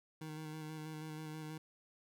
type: tone with vibrato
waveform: 25% pulse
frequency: 155.56 Hz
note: D#3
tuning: in tune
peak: -40 dBFS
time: 0.21-1.58 s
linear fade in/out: 5 ms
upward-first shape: square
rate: 6.2 Hz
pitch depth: 18 cents each way
effects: none